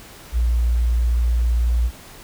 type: tone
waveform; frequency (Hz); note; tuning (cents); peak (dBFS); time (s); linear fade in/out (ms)
sine; 59; A#1; +22; -15; 0.32-1.91; 50
effects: pink hiss -42 dBFS RMS until 2.23 s